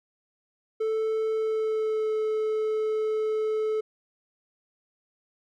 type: tone with pitch glide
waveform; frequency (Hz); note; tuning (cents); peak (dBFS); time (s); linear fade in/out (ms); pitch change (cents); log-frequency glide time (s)
triangle; 440 to 433.7; A4 to A4; 0 to -25; -22; 0.8-3.81; 10; -25; 1.34-2.13
effects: none